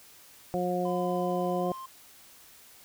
harmonic tone, 179.3 Hz, F3, 46 cents sharp, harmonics 1 / 2 / 3 / 4, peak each -32 / -32 / -32 / -32 dBFS, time 0.54-1.72 s, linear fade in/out 0 ms
triangle tone with pitch glide, 1016 to 1051.8 Hz, B5 to C6, +49 to +9 cents, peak -37 dBFS, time 0.85-1.86 s, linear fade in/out 5 ms, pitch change +60 cents, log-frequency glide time 1.59-1.69 s
effects white hiss -54 dBFS RMS until 2.84 s

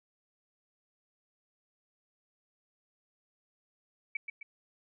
sine tone with echo, 2290 Hz, D7, 44 cents flat, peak -30 dBFS, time 4.15-4.17 s, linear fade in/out 5 ms, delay 130 ms, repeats 2, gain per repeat -6 dB, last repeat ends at 4.43 s, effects none

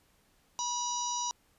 harmonic tone, 970 Hz, B5, 31 cents flat, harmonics 1 / 3 / 4 / 5 / 6 / 7, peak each -34 / -46 / -42 / -44 / -35 / -44 dBFS, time 0.59-1.31 s, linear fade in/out 0 ms, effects pink hiss -68 dBFS RMS until 1.58 s + resampled to 32000 Hz

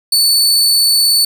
sawtooth tone, 4481 Hz, C#8, 18 cents sharp, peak -6 dBFS, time 0.12-1.25 s, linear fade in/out 5 ms, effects none

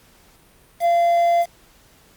triangle tone with quantisation, 687 Hz, F5, 29 cents flat, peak -12 dBFS, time 0.8-1.46 s, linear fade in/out 50 ms, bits 6, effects pink hiss -53 dBFS RMS until 2.16 s + Opus 48 kbps

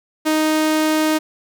sawtooth tone, 311.1 Hz, D#4, in tune, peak -11 dBFS, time 0.25-1.19 s, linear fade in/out 20 ms, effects none

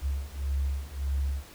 sine beating tone pair, 68 / 69.7 Hz, C#2 / C#2, -33 / +10 cents, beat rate 1.7 Hz, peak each -31 / -30 dBFS, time 0.01-1.44 s, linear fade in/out 50 ms, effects pink hiss -50 dBFS RMS until 1.54 s

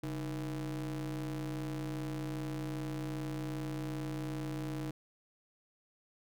square ring-modulated tone, 85.1 Hz, F2, 44 cents flat, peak -34 dBFS, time 0.03-4.91 s, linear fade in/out 5 ms, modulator 224 Hz, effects none

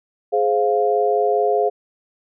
sine chord, F minor, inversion first, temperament just, 419.1 / 523.8 / 698.5 Hz, Ab4 / C5 / F5, +16 / +2 / 0 cents, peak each -18 / -22 / -19 dBFS, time 0.32-1.7 s, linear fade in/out 20 ms, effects none

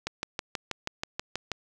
click train, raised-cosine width 0.2 ms, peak -13 dBFS, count 10, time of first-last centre 0.07-1.517 s, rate 6.22 Hz, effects none

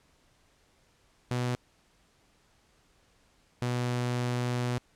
sawtooth tone pair in turn, 123.47 / 122.79 Hz, B2 / B2, 0 / -10 cents, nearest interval unison, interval 10 cents, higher first, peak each -24 dBFS, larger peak neither, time 1.31-1.55 / 3.62-4.78 s, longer second, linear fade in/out 0 ms, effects pink hiss -66 dBFS RMS until 4.95 s + low-pass 9000 Hz 12 dB/octave

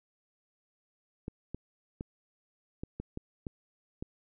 clicks, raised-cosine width 3 ms, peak -24 dBFS, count 8, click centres 1.281 / 1.546 / 2.009 / 2.835 / 3 / 3.174 / 3.468 / 4.025 s, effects none

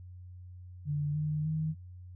sine tone with pitch steps, 146.83 / 151.74 / 156.82 Hz, D3 / D#3 / D#3, 0 / -43 / +14 cents, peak -29 dBFS, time 0.85-1.75 s, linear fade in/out 50 ms, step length 300 ms, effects added 90 Hz sine -45 dBFS peak until 2.15 s

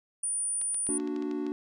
sine tone, 9397 Hz, D9, in tune, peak -28 dBFS, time 0.23-0.98 s, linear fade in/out 5 ms
clicks, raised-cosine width 0.2 ms, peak -30 dBFS, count 9, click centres 0.615 / 0.745 / 0.868 / 1 / 1.075 / 1.163 / 1.224 / 1.313 / 1.466 s
triangle chord, Bb augmented, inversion none, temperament equal, 233.1 / 293.7 / 370 Hz, Bb3 / D4 / F#4, 0 / 0 / 0 cents, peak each -36 / -30 / -33 dBFS, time 0.89-1.52 s, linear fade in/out 0 ms
effects none

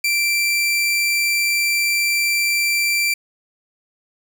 sawtooth tone, 2349 Hz, D7, in tune, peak -13 dBFS, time 0.04-3.14 s, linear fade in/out 5 ms, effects none

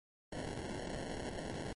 white noise with sample-and-hold, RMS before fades -42 dBFS, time 0.32-1.73 s, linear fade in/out 5 ms, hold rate 1225 Hz, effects MP3 48 kbps

